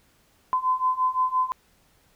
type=beating tone pair; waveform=sine; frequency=1019 / 1024.8 Hz; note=C6 / C6; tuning=-46 / -36 cents; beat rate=5.8 Hz; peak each=-25 / -23 dBFS; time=0.53-1.52 s; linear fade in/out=0 ms; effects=pink hiss -62 dBFS RMS until 2.15 s